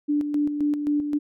sine tone with tremolo, 293.7 Hz, D4, in tune, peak -19 dBFS, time 0.08-1.19 s, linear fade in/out 20 ms, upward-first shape square, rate 3.8 Hz, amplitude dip 50%, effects none

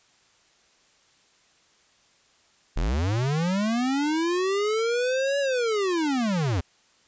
square linear two-way sweep, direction up then down, 32.27 to 569 to 77.8 Hz, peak -23 dBFS, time 2.76-6.61 s, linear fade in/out 10 ms, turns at 5.39 s, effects white hiss -61 dBFS RMS until 7.07 s + resampled to 16000 Hz

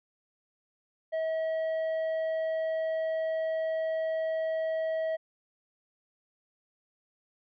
sine tone with tanh clipping, 642 Hz, E5, 46 cents flat, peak -29 dBFS, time 1.12-5.17 s, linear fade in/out 20 ms, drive 6 dB, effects none

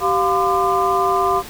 sine tone cluster, 387.7 / 702 / 1022 / 1196 Hz, G4 / F5 / C6 / D6, -19 / +9 / -41 / +31 cents, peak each -20 dBFS, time 0-1.43 s, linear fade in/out 50 ms, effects pink hiss -35 dBFS RMS until 1.49 s

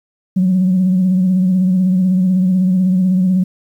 sine tone with vibrato, 185 Hz, F#3, in tune, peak -9 dBFS, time 0.36-3.44 s, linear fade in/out 10 ms, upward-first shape sine, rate 16 Hz, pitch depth 47 cents each way, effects tanh soft clip ceiling -6 dBFS + 8-bit

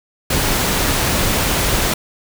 pink noise, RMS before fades -17 dBFS, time 0.3-1.94 s, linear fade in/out 5 ms, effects none

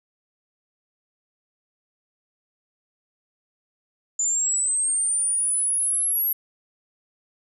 sine linear sweep, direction up, 7040 to 11660 Hz, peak -20 dBFS, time 4.19-6.33 s, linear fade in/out 5 ms, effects none

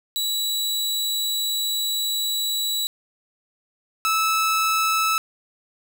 sawtooth tone pair in turn, 3917 / 1307.1 Hz, B7 / E6, -15 / -15 cents, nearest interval octave + perfect fifth, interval 1900 cents, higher first, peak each -19 / -15 dBFS, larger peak second, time 0.16-2.87 / 4.05-5.18 s, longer first, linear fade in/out 0 ms, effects none

